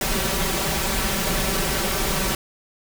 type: noise with comb filter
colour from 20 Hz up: pink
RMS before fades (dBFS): -23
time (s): 0.01-2.35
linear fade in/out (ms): 2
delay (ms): 5.2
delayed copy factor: +0.8
effects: none